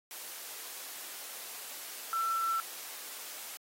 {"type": "tone in noise", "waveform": "sine", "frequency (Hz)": 1341, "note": "E6", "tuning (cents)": 29, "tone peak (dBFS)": -29, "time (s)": [2.13, 2.6], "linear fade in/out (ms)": 0, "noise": "white", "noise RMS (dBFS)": -44, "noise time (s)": [0.11, 3.57], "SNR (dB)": 12, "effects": ["high-pass 400 Hz 12 dB/octave", "AAC 48 kbps"]}